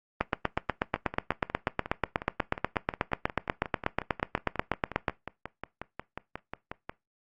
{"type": "two click trains", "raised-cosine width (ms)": 0.5, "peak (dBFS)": [-9, -20], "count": [41, 34], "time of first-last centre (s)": [[0.21, 5.082], [0.96, 6.895]], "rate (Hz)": [8.21, 5.56], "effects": ["noise-tail reverb RT60 0.2 s tail -20 dB re dry", "Opus 24 kbps"]}